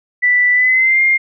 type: tone with pitch glide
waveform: sine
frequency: 1975.5 to 2117 Hz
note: B6 to C7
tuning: 0 to +20 cents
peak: -9 dBFS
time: 0.22-1.18 s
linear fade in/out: 20 ms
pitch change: +120 cents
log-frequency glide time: 0.53-1.01 s
effects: none